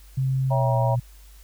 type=tone with pitch glide; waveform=sine; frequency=132.4 to 121.41 Hz; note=C3 to B2; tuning=+21 to -29 cents; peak=-20 dBFS; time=0.17-1 s; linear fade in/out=10 ms; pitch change=-150 cents; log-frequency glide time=0.47-0.77 s
type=chord; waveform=sine; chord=C# diminished seventh; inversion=none; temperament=equal with one note detuned; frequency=554.4 / 659.3 / 784 / 947 Hz; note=C#5 / E5 / G5 / Bb5; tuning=0 / 0 / 0 / +27 cents; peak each=-27 / -27 / -30 / -27 dBFS; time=0.5-0.96 s; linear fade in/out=20 ms
effects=added 50 Hz sine -45 dBFS peak until 1.43 s + white hiss -55 dBFS RMS until 1.43 s